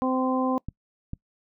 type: harmonic tone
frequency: 258.6 Hz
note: C4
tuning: 20 cents flat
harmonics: 1 / 2 / 3 / 4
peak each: -24 / -29 / -31 / -30 dBFS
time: 0.02-0.58 s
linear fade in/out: 0 ms
type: clicks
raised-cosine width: 5 ms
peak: -20 dBFS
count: 2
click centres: 0.686 / 1.134 s
effects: noise-tail reverb RT60 0.1 s tail -24 dB re dry